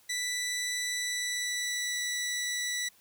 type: tone with pitch glide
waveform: 15% pulse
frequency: 1975.5 to 1963 Hz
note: B6 to B6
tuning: 0 to -11 cents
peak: -24 dBFS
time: 0.09-2.89 s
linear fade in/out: 10 ms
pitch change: -11 cents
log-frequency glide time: 0.86-2.05 s
effects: white hiss -62 dBFS RMS until 3 s